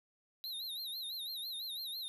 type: tone with vibrato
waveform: square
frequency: 3919 Hz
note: B7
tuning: 14 cents flat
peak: -40 dBFS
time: 0.44-2.08 s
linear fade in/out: 0 ms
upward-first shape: sine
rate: 6 Hz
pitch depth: 130 cents each way
effects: none